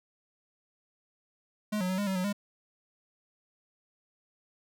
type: tone with pitch steps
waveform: square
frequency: 211.3 / 182.9 / 186.7 / 204 / 190.7 / 182.9 / 203.4 Hz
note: G#3 / F#3 / F#3 / G#3 / G3 / F#3 / G#3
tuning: +30 / -20 / +16 / -31 / -47 / -20 / -36 cents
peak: -29 dBFS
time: 1.72-2.329 s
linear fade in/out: 10 ms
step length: 87 ms
effects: none